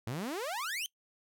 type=exponential sweep; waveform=sawtooth; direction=up; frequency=105.3 to 3198 Hz; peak=-31 dBFS; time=0.07-0.86 s; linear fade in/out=0 ms; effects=noise-tail reverb RT60 0.1 s tail -22 dB re dry